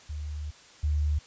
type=tone pair in turn; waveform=sine; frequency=75 / 74.52 Hz; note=D2 / D2; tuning=+37 / +26 cents; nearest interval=unison; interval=11 cents; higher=first; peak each=-32 / -23 dBFS; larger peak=second; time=0.09-0.51 / 0.83-1.19 s; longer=first; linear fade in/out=10 ms; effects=white hiss -53 dBFS RMS until 1.26 s + resampled to 16000 Hz